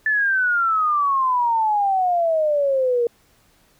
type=exponential sweep; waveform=sine; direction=down; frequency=1760 to 466.2 Hz; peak=-16 dBFS; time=0.06-3.07 s; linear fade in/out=2 ms; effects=pink hiss -58 dBFS RMS until 3.79 s